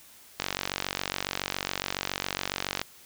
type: click train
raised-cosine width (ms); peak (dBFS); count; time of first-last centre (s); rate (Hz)
0.2; -10; 115; 0.4-2.815; 47.2
effects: white hiss -53 dBFS RMS until 3.05 s